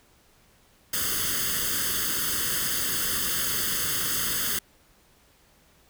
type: noise with comb filter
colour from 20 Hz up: white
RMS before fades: -27 dBFS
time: 0.93-4.59 s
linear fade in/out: 5 ms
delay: 0.62 ms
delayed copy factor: +0.9
effects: pink hiss -60 dBFS RMS until 5.89 s